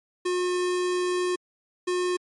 square tone pair in turn, 360.2 / 360.2 Hz, F#4 / F#4, -46 / -46 cents, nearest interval unison, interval 0 cents, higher neither, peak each -24 dBFS, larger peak neither, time 0.25-1.36 / 1.87-2.17 s, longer first, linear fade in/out 10 ms, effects MP3 48 kbps

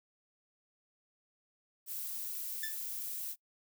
violet noise, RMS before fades -40 dBFS, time 1.86-3.36 s, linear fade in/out 50 ms
sawtooth tone with exponential decay, 1760 Hz, A6, in tune, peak -31 dBFS, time 2.63-2.8 s, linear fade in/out 5 ms, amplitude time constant 35 ms
effects noise-tail reverb RT60 0.1 s tail -23 dB re dry

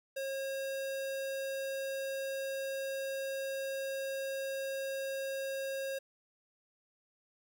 square tone, 541 Hz, C#5, 42 cents flat, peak -36 dBFS, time 0.16-5.99 s, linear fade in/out 10 ms, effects 12-bit

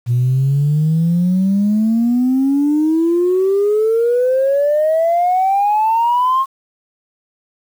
sine exponential sweep, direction up, 118.5 to 1082 Hz, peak -10 dBFS, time 0.06-6.46 s, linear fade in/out 50 ms, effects tanh soft clip ceiling -8 dBFS + 7-bit

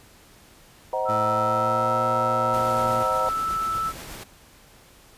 sine chord, C half-diminished seventh, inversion none, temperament just, 523.3 / 627.9 / 753.5 / 941.9 Hz, C5 / Eb5 / Gb5 / Bb5, 0 / +16 / +31 / +18 cents, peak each -27 / -29 / -30 / -28 dBFS, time 0.93-3.29 s, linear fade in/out 2 ms
sine tone, 1318.5 Hz, E6, in tune, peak -23 dBFS, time 1.05-3.93 s, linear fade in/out 50 ms
20% pulse tone with pitch glide, 109.5 to 117.36 Hz, A2 to A#2, -8 to +12 cents, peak -25 dBFS, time 1.08-3.04 s, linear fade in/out 20 ms, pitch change +120 cents, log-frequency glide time 1.2-2.01 s
pink noise with tremolo, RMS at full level -37 dBFS, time 2.53-4.24 s, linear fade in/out 10 ms, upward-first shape triangle, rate 8.3 Hz, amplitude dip 30%
effects pink hiss -52 dBFS RMS until 5.17 s + resampled to 32000 Hz

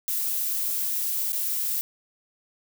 violet noise with dropouts, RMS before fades -27 dBFS, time 0.08-1.81 s, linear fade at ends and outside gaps 0 ms, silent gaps 1.321-1.33 s, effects none

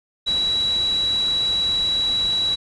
sine tone in noise, 3909 Hz, B7, 19 cents flat, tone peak -18 dBFS, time 0.26-2.56 s, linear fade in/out 20 ms, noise pink, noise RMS -35 dBFS, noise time 0.26-2.56 s, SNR +14 dB, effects resampled to 22050 Hz

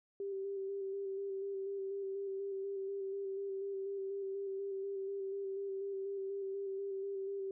sine tone with vibrato, 392 Hz, G4, in tune, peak -37 dBFS, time 0.2-7.51 s, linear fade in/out 2 ms, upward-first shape square, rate 4.1 Hz, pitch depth 20 cents each way, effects none

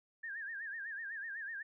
sine tone with vibrato, 1710 Hz, A6, 50 cents flat, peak -40 dBFS, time 0.23-1.63 s, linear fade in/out 10 ms, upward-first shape sine, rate 8 Hz, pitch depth 140 cents each way, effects none

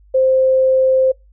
sine tone, 523.3 Hz, C5, in tune, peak -10 dBFS, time 0.14-1.12 s, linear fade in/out 10 ms, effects noise-tail reverb RT60 0.2 s tail -25 dB re dry + added 50 Hz sine -45 dBFS peak until 1.32 s

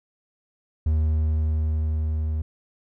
triangle tone with level ramp, 77.78 Hz, D#2, in tune, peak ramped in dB -16 to -21 dBFS, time 0.86-2.42 s, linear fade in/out 5 ms, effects none

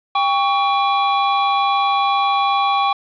square tone pair together, 797 / 1124.4 Hz, G5 / C#6, +28 / +24 cents, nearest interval tritone, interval 596 cents, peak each -18 dBFS, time 0.15-2.93 s, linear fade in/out 5 ms, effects resampled to 11025 Hz + 7-bit

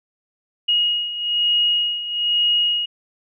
sine beating tone pair, 2880 / 2881.1 Hz, F#7 / F#7, -47 / -47 cents, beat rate 1.1 Hz, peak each -23 / -18 dBFS, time 0.68-2.86 s, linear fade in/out 10 ms, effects none

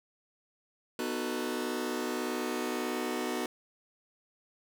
sawtooth chord, B dominant seventh, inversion none, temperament just, 246.9 / 308.7 / 370.4 / 444.5 Hz, B3 / D#4 / F#4 / A4, 0 / -14 / +2 / +18 cents, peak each -32 / -34 / -32 / -36 dBFS, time 0.99-3.46 s, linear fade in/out 2 ms, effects none

